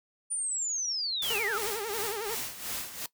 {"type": "linear sweep", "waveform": "sine", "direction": "down", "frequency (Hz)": [9397, 1159], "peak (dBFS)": -29, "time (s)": [0.3, 1.59], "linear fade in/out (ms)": 20}
{"type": "noise with tremolo", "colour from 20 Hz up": "white", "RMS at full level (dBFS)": -34, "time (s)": [1.22, 3.06], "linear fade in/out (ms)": 2, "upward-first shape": "sine", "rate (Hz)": 2.8, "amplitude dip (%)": 70}
{"type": "tone with vibrato", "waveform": "sawtooth", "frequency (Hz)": 430, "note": "A4", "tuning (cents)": -40, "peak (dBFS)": -29, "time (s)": [1.3, 2.35], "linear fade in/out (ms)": 5, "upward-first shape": "sine", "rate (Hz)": 11, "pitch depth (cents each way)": 140}
{"effects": ["noise-tail reverb RT60 0.1 s tail -18 dB re dry"]}